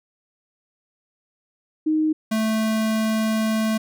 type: tone pair in turn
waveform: sine / square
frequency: 311.1 / 219.6 Hz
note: D#4 / A3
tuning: 0 / -3 cents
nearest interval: tritone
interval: 603 cents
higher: first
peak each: -17 / -20 dBFS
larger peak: first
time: 1.86-2.13 / 2.31-3.78 s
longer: second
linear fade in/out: 10 ms
effects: none

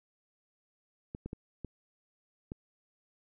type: clicks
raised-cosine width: 3 ms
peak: -26 dBFS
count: 5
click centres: 1.149 / 1.26 / 1.331 / 1.647 / 2.519 s
effects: none

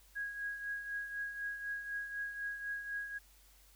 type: tone with tremolo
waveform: sine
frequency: 1649 Hz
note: G#6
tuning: 13 cents flat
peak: -35 dBFS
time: 0.15-3.19 s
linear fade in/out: 20 ms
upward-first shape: triangle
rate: 4 Hz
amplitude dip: 65%
effects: added 49 Hz sine -63 dBFS peak until 3.75 s + white hiss -65 dBFS RMS until 3.75 s

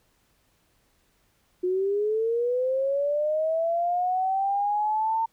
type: linear sweep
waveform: sine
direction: up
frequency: 357.9 to 909 Hz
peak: -22 dBFS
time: 1.63-5.26 s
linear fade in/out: 10 ms
effects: pink hiss -67 dBFS RMS until 5.32 s

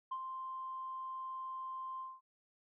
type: tone with ADSR envelope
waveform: sine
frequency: 1046.5 Hz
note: C6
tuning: in tune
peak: -34 dBFS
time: 0.11-2.21 s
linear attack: 10 ms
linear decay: 59 ms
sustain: -6 dB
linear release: 210 ms
effects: tanh soft clip ceiling -33 dBFS

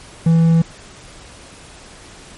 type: tone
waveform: triangle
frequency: 164.81 Hz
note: E3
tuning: in tune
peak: -7 dBFS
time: 0.26-0.62 s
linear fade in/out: 5 ms
effects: pink hiss -40 dBFS RMS until 2.37 s + MP3 48 kbps

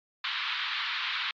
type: band-pass noise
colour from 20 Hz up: white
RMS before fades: -32 dBFS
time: 0.24-1.31 s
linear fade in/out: 2 ms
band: 1000 to 4000 Hz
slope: 48 dB/octave
effects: MP3 64 kbps

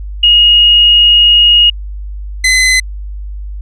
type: tone pair in turn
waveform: sine / sawtooth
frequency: 2872 / 2034 Hz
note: F7 / C7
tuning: +48 / -50 cents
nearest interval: tritone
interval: 598 cents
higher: first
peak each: -3 dBFS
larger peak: neither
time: 0.23-1.7 / 2.44-2.8 s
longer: first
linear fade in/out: 5 ms
effects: added 50 Hz sine -20 dBFS peak until 3.61 s + resampled to 22050 Hz

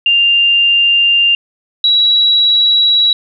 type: tone pair in turn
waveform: sine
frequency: 2794 / 3894 Hz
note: F7 / B7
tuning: 0 / -25 cents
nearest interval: tritone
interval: 575 cents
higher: second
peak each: -7 dBFS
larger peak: neither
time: 0.06-1.35 / 1.84-3.13 s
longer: neither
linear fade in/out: 2 ms
effects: none

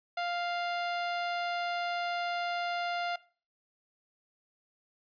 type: tone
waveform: sawtooth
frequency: 698.5 Hz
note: F5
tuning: in tune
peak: -27 dBFS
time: 0.17-3.16 s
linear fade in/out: 5 ms
effects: noise-tail reverb RT60 0.4 s tail -20 dB re dry + resampled to 11025 Hz

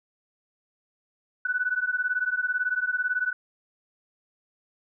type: beating tone pair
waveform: sine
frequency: 1480 / 1498 Hz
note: F#6 / F#6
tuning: 0 / +21 cents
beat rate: 18 Hz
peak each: -27 / -27 dBFS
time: 1.45-3.33 s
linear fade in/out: 5 ms
effects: none

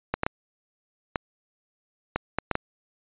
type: clicks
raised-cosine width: 0.5 ms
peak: -9 dBFS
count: 8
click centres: 0.14 / 0.234 / 0.265 / 1.158 / 2.16 / 2.386 / 2.513 / 2.554 s
effects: resampled to 8000 Hz

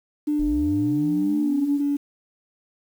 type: tone with pitch glide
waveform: sine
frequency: 297.4 to 285.6 Hz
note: D4 to D4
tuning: +22 to -48 cents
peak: -19 dBFS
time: 0.27-1.97 s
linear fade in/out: 10 ms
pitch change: -70 cents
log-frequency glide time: 1.42-1.53 s
type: linear sweep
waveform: sine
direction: up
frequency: 31.99 to 301.6 Hz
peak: -26 dBFS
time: 0.39-1.81 s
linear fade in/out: 10 ms
effects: tanh soft clip ceiling -12 dBFS + 8-bit

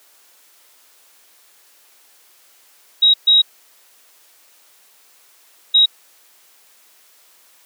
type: tone bursts at uneven times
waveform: sine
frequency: 3814 Hz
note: A#7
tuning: 39 cents sharp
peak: -8 dBFS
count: 3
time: 3.02-3.14 / 3.27-3.42 / 5.74-5.86 s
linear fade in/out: 10 ms
effects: white hiss -52 dBFS RMS until 7.65 s + high-pass 400 Hz 12 dB/octave

